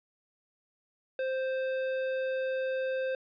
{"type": "tone with hard clipping", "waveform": "sine", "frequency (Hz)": 523.3, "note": "C5", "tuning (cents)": 0, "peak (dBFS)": -31, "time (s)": [1.19, 3.15], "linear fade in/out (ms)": 2, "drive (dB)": 11, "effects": ["resampled to 11025 Hz"]}